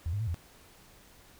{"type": "tone with pitch steps", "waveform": "sine", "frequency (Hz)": [83, 102.3, 112.2, 85], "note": ["E2", "G#2", "A2", "F2"], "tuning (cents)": [12, -26, 34, -46], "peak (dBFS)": -29, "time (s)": [0.06, 0.344], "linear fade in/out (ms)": 0, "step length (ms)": 71, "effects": ["pink hiss -57 dBFS RMS until 1.39 s"]}